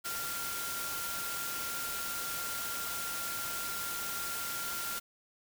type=tone in noise; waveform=sine; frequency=1388 Hz; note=F6; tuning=11 cents flat; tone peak=-40 dBFS; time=0.04-5 s; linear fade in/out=20 ms; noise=white; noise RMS=-38 dBFS; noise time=0.04-5 s; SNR=-5 dB; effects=none